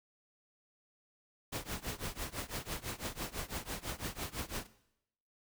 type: noise with tremolo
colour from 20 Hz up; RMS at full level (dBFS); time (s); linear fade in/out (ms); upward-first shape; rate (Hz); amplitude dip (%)
pink; -37; 1.52-4.67; 10; triangle; 6; 100
effects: noise-tail reverb RT60 0.8 s tail -18 dB re dry